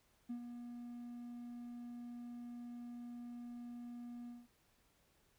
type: tone with ADSR envelope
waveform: triangle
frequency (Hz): 240.2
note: B3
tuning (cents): -48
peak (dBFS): -36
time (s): 0.29-4.48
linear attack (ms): 15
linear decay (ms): 88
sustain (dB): -8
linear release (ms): 200
effects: tanh soft clip ceiling -35 dBFS + pink hiss -74 dBFS RMS until 5.38 s